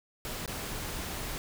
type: noise with dropouts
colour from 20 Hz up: pink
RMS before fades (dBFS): -37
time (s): 0.25-1.38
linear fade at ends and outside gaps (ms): 0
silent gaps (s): 0.46-0.477
effects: none